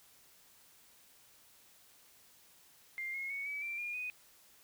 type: tone with pitch steps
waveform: sine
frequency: 2100 / 2160 / 2222 / 2286 / 2352 / 2419 / 2489 Hz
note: C7 / C#7 / C#7 / D7 / D7 / D#7 / D#7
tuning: +6 / -45 / +4 / -47 / +2 / -49 / 0 cents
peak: -37 dBFS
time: 2.98-4.1 s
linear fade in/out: 0 ms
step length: 160 ms
effects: white hiss -63 dBFS RMS until 4.63 s